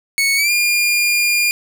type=tone with pitch glide; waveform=sawtooth; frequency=2213 to 2413 Hz; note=C#7 to D7; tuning=-3 to +46 cents; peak=-10 dBFS; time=0.18-1.51 s; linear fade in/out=0 ms; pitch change=+149 cents; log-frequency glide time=0.36-0.51 s; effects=none